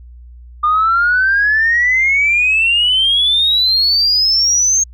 sine exponential sweep, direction up, 1204 to 6490 Hz, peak -9 dBFS, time 0.63-4.84 s, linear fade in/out 10 ms, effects tanh soft clip ceiling -5 dBFS + added 60 Hz sine -34 dBFS peak until 4.93 s

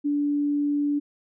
sine tone, 290 Hz, D4, 22 cents flat, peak -21 dBFS, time 0.04-1 s, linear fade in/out 20 ms, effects none

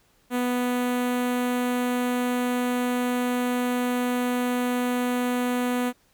sawtooth tone with notch filter, 246.9 Hz, B3, in tune, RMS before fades -25 dBFS, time 0.3-5.93 s, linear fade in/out 50 ms, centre 5100 Hz, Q 1.2, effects pink hiss -63 dBFS RMS until 6.13 s

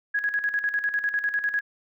sine tone with tremolo, 1664 Hz, G#6, 3 cents sharp, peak -21 dBFS, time 0.14-1.61 s, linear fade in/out 10 ms, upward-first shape square, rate 10 Hz, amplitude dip 65%, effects none

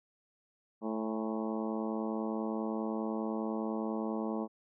harmonic tone with a mistuned harmonic, 110 Hz, A2, in tune, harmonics 2 / 3 / 4 / 5 / 6 / 7 / 8 / 9 / 10, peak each -35 / -39 / -41 / -43 / -45 / -46 / -47 / -48 / -49 dBFS, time 0.81-4.48 s, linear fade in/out 50 ms, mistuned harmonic 7, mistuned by +56 cents, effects none

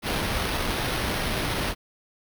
pink noise with sample-and-hold, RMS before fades -27 dBFS, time 0.02-1.75 s, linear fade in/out 50 ms, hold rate 7350 Hz, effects none

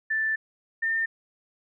sine tone pair in turn, 1764 / 1808.4 Hz, A6 / A6, +4 / +47 cents, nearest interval unison, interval 43 cents, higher second, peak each -23 dBFS, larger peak neither, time 0.1-0.36 / 0.82-1.06 s, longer first, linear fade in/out 10 ms, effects none

